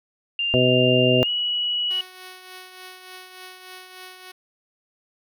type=tone with pitch glide; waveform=sine; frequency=2794 to 2928 Hz; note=F7 to F#7; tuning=0 to -19 cents; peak=-21 dBFS; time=0.39-2.01 s; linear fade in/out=2 ms; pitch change=+81 cents; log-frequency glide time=1.23-1.29 s
type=harmonic tone; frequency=126.2 Hz; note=B2; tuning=38 cents sharp; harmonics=1 / 2 / 3 / 4 / 5; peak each=-22 / -22 / -22 / -22 / -22 dBFS; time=0.54-1.23 s; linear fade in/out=0 ms
type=tone with tremolo; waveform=5% pulse; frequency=369.9 Hz; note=F#4; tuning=in tune; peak=-26 dBFS; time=1.9-4.32 s; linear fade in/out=10 ms; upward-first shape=triangle; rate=3.4 Hz; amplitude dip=55%
effects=none